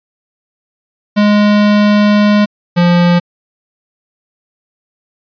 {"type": "tone pair in turn", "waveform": "square", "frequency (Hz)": [207.7, 174.65], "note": ["G#3", "F3"], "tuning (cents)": [0, 0], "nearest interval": "minor third", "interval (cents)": 300, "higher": "first", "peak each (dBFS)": -7, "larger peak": "neither", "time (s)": [[1.16, 2.46], [2.76, 3.2]], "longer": "first", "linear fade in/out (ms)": 20, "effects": ["resampled to 11025 Hz"]}